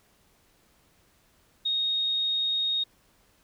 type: tone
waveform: sine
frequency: 3729 Hz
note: A#7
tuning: in tune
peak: -24 dBFS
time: 1.65-2.84 s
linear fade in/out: 10 ms
effects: pink hiss -64 dBFS RMS until 3.43 s